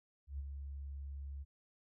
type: tone with ADSR envelope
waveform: sine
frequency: 69.7 Hz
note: C#2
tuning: 10 cents sharp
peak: -37 dBFS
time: 0.27-1.45 s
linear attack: 120 ms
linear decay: 30 ms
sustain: -5 dB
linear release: 32 ms
effects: none